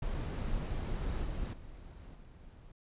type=noise with level steps; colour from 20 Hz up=brown; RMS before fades=-35 / -37 / -49 / -53 dBFS; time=0.02-2.72 s; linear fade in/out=5 ms; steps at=1.24 / 1.53 / 2.15 s; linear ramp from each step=5 ms; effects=resampled to 8000 Hz